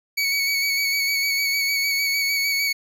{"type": "tone with vibrato", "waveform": "25% pulse", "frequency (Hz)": 2241, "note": "C#7", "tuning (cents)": 18, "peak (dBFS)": -16, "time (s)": [0.17, 2.73], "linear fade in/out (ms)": 10, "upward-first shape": "square", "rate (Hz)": 6.6, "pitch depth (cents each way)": 22, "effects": []}